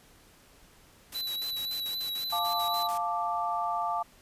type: noise bursts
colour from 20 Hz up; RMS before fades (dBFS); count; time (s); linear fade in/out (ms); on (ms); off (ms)
white; -43; 13; 1.12-2.979; 5; 95; 52
type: tone with vibrato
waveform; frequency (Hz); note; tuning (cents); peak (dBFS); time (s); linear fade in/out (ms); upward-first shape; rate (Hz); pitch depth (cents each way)
square; 3951; B7; 0; -32; 1.14-2.88; 20; triangle; 3.8; 36
type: chord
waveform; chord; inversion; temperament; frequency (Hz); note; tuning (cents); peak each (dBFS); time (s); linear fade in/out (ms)
sine; D minor; first; equal; 698.5 / 880 / 1174.7; F5 / A5 / D6; 0 / 0 / 0; -32; 2.32-4.03; 10
effects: pink hiss -58 dBFS RMS until 4.21 s + resampled to 32000 Hz